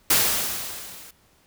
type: noise with level ramp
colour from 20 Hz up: white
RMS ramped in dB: -17 to -45 dBFS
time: 0.1-1.11 s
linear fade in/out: 5 ms
effects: pink hiss -60 dBFS RMS until 1.46 s